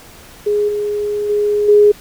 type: tone with level steps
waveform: sine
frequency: 415.3 Hz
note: G#4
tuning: in tune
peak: -12 / -16 / -12 / -5 dBFS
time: 0.46-1.92 s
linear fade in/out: 10 ms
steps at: 0.68 / 1.29 / 1.68 s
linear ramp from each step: 10 ms
effects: pink hiss -40 dBFS RMS until 2 s